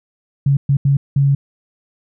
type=tone bursts at uneven times; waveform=sine; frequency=139.3 Hz; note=C#3; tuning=9 cents sharp; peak=-10 dBFS; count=4; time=0.46-0.57 / 0.69-0.77 / 0.85-0.97 / 1.16-1.35 s; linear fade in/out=5 ms; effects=none